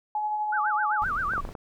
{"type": "tone with tremolo", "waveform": "sine", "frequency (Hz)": 847, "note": "G#5", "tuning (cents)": 34, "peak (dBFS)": -24, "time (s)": [0.15, 1.04], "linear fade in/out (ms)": 2, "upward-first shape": "sine", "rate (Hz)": 12, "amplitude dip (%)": 30}
{"type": "tone with vibrato", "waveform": "sine", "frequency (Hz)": 1339, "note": "E6", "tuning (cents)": 27, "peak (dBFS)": -25, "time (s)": [0.52, 1.41], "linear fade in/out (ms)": 10, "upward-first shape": "sine", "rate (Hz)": 7.7, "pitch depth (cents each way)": 280}
{"type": "noise", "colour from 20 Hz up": "brown", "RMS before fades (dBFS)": -38, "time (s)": [1.02, 1.53], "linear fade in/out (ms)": 0}
{"type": "clicks", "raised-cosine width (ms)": 1, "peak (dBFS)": [-22, -20, -22, -24, -22], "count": 5, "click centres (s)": [1.336, 1.38, 1.451, 1.49, 1.552]}
{"effects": []}